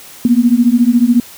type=beating tone pair; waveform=sine; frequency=233.1 / 247.1 Hz; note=A#3 / B3; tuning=0 / +1 cents; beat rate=14 Hz; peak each=-10 dBFS; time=0.25-1.2 s; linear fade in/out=2 ms; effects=white hiss -36 dBFS RMS until 1.37 s